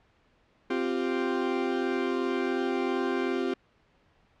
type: chord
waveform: 40% pulse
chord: C suspended fourth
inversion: none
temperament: equal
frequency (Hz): 261.6 / 349.2 / 392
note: C4 / F4 / G4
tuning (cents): 0 / 0 / 0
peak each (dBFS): -30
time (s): 0.7-3.54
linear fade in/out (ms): 5
effects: pink hiss -65 dBFS RMS until 4.4 s + low-pass 3000 Hz 12 dB/octave